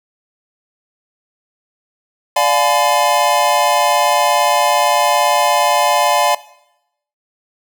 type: chord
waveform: square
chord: D diminished seventh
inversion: none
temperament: just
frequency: 587.3 / 704.8 / 845.8 / 1014.9 Hz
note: D5 / F5 / Ab5 / Cb6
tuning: 0 / +16 / +31 / +47 cents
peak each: -18 dBFS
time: 2.36-6.35 s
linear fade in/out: 5 ms
effects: noise-tail reverb RT60 0.8 s tail -18 dB re dry